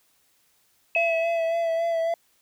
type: tone with exponential decay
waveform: sine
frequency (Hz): 2568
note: E7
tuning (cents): -46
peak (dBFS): -20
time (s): 0.95-2.01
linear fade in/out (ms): 1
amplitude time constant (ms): 230
type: tone with vibrato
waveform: triangle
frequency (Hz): 666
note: E5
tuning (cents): +18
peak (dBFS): -20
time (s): 0.96-2.14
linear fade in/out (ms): 2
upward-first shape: sine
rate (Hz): 3.6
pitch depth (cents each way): 27
effects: white hiss -65 dBFS RMS until 2.41 s